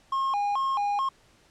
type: tone with vibrato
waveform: triangle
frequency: 937 Hz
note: A#5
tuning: 9 cents sharp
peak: -22 dBFS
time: 0.12-1.09 s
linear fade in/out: 5 ms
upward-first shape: square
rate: 2.3 Hz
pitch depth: 240 cents each way
effects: pink hiss -60 dBFS RMS until 1.5 s + low-pass 8000 Hz 12 dB/octave